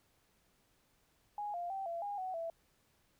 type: tone with pitch steps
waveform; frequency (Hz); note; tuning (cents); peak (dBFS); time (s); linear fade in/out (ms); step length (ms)
sine; 828 / 698 / 776 / 678 / 814 / 747 / 664; G#5 / F5 / G5 / E5 / G#5 / F#5 / E5; -5 / -1 / -18 / +49 / -35 / +16 / +12; -37; 1.38-2.5; 2; 160
effects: pink hiss -73 dBFS RMS until 3.19 s